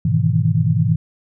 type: chord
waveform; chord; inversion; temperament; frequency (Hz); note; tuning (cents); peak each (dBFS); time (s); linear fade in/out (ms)
sine; E major seventh; first; equal; 103.83 / 123.47 / 155.56 / 164.81; G#2 / B2 / D#3 / E3; 0 / 0 / 0 / 0; -19; 0.05-0.96; 5
effects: none